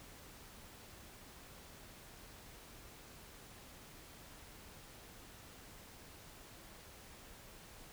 silence, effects pink hiss -56 dBFS RMS until 7.92 s

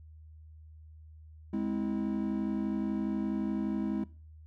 triangle chord, Ab augmented, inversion none, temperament just, 207.7 / 259.6 / 324.5 Hz, Ab3 / C4 / E4, 0 / -13 / -27 cents, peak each -30 / -34 / -33 dBFS, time 1.53-4.04 s, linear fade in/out 5 ms, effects noise-tail reverb RT60 0.4 s tail -21 dB re dry + added 78 Hz sine -49 dBFS peak until 4.46 s

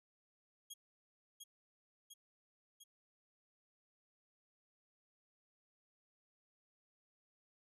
15% pulse tone with echo, 3283 Hz, G#7, 21 cents flat, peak -40 dBFS, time 0.7-0.74 s, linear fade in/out 10 ms, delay 700 ms, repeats 3, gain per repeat -3 dB, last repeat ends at 2.84 s, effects resampled to 32000 Hz

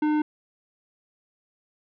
sine tone with tanh clipping, 302.9 Hz, D#4, 46 cents flat, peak -22 dBFS, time 0.02-0.22 s, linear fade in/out 5 ms, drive 13 dB, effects none

